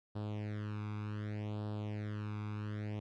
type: tone with flanger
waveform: sawtooth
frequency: 105.1 Hz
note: G#2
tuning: 21 cents sharp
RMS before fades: -40 dBFS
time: 0.15-3 s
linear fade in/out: 10 ms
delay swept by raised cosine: 0.23 to 0.83 ms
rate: 0.66 Hz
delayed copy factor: +0.85
effects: low-pass 3000 Hz 12 dB/octave